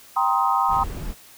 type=chord; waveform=sine; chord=C minor seventh; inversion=second; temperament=just; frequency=784.9 / 941.9 / 1046.5 / 1255.8 Hz; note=G5 / Bb5 / C6 / Eb6; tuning=+2 / +18 / 0 / +16 cents; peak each=-23 dBFS; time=0.16-0.84 s; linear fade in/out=10 ms
type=noise; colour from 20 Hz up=brown; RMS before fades=-30 dBFS; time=0.68-1.15 s; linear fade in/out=50 ms
effects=white hiss -48 dBFS RMS until 1.37 s